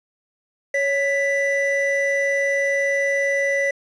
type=tone pair together; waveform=triangle; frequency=556 / 1981.4 Hz; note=C#5 / B6; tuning=+5 / +5 cents; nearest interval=octave + minor seventh; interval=2200 cents; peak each=-19 dBFS; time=0.74-3.71 s; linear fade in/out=5 ms; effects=resampled to 22050 Hz + 8-bit